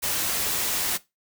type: noise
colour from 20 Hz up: white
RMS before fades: -26 dBFS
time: 0.02-0.98 s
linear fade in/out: 20 ms
effects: noise-tail reverb RT60 0.2 s tail -18 dB re dry